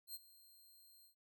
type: tone with ADSR envelope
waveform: 5% pulse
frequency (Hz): 4186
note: C8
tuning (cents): 0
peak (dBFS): -37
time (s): 0.07-1.15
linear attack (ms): 76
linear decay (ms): 32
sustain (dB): -19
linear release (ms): 100
effects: none